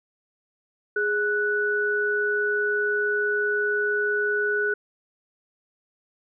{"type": "tone pair together", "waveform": "sine", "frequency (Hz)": [415.3, 1480], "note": ["G#4", "F#6"], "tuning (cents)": [0, 0], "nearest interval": "octave + minor seventh", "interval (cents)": 2200, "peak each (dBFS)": [-25, -23], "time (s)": [0.96, 4.74], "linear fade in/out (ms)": 5, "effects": []}